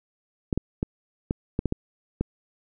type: clicks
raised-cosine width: 3 ms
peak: -11 dBFS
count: 8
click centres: 0.528 / 0.576 / 0.829 / 1.309 / 1.591 / 1.657 / 1.724 / 2.21 s
effects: none